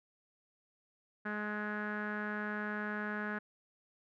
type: tone with low-pass filter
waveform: sawtooth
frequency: 210 Hz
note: G#3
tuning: 19 cents sharp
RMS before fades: -38 dBFS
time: 1.25-3.39 s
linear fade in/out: 10 ms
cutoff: 1600 Hz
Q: 8.1
effects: none